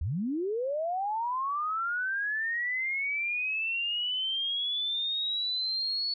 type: linear sweep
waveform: sine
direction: up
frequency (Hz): 63.7 to 4435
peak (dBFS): -28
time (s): 0.01-6.14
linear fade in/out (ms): 5
effects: none